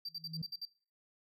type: tone bursts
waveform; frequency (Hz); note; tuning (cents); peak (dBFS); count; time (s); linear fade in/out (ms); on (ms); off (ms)
triangle; 4687; D8; -4; -37; 7; 0.05-0.653; 5; 39; 55
type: tone with exponential growth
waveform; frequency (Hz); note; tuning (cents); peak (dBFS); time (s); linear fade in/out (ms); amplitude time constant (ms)
sine; 160.6; E3; -45; -34; 0.06-0.42; 5; 78
effects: noise-tail reverb RT60 0.4 s tail -21 dB re dry + tanh soft clip ceiling -31 dBFS